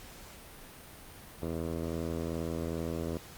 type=tone with low-pass filter; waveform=10% pulse; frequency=82.41 Hz; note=E2; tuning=in tune; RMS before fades=-35 dBFS; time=1.42-3.18 s; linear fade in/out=5 ms; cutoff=690 Hz; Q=1.2; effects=pink hiss -50 dBFS RMS until 3.37 s + Opus 48 kbps